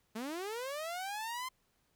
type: linear sweep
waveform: sawtooth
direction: up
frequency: 208.8 to 1046.5 Hz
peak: -34 dBFS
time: 0.15-1.49 s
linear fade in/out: 10 ms
effects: pink hiss -75 dBFS RMS until 1.95 s